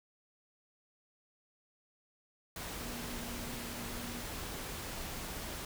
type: tone in noise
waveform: sine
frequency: 238.8 Hz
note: A#3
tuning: 42 cents sharp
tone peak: -46 dBFS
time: 2.79-4.24 s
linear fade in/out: 2 ms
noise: pink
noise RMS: -42 dBFS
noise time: 2.56-5.65 s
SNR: -7 dB
effects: none